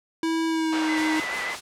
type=tone with pitch glide; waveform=square; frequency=325.9 to 313 Hz; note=E4 to D#4; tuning=-20 to +10 cents; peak=-23 dBFS; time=0.23-1.2 s; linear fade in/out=2 ms; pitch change=-70 cents; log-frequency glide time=0.47-0.89 s
type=band-pass noise; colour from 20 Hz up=pink; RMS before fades=-33 dBFS; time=0.72-1.56 s; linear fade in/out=10 ms; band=670 to 3100 Hz; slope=12 dB/octave
type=tone with vibrato; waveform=sine; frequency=1997 Hz; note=B6; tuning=19 cents sharp; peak=-29 dBFS; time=0.88-1.54 s; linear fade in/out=10 ms; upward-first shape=sine; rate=6.8 Hz; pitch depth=34 cents each way
type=noise with tremolo; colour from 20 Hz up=white; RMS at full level=-35 dBFS; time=0.96-1.61 s; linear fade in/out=20 ms; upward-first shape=triangle; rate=5.4 Hz; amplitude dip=60%
effects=low-pass 8000 Hz 12 dB/octave